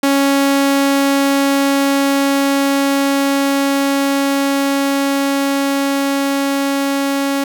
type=tone with level ramp; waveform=sawtooth; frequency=277.2 Hz; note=C#4; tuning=in tune; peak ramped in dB=-7 to -11 dBFS; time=0.03-7.44 s; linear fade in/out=5 ms; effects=none